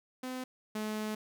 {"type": "tone pair in turn", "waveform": "sawtooth", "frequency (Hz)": [255.6, 214.6], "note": ["C4", "A3"], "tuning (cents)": [-40, -43], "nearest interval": "minor third", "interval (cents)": 303, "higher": "first", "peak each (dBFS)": [-33, -30], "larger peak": "second", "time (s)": [[0.23, 0.44], [0.75, 1.15]], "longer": "second", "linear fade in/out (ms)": 5, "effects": []}